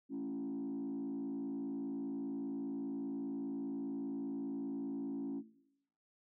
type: tone with frequency modulation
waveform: sine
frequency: 277.2 Hz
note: C#4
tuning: in tune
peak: -36 dBFS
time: 0.09-5.43 s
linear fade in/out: 50 ms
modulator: 55 Hz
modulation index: 0.88
effects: noise-tail reverb RT60 0.8 s tail -18 dB re dry + tanh soft clip ceiling -35 dBFS